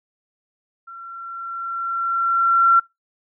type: tone with level ramp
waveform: sine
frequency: 1362 Hz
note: F6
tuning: 44 cents flat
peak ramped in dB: -35 to -9 dBFS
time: 0.87-2.8 s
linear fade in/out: 10 ms
effects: noise-tail reverb RT60 0.2 s tail -25 dB re dry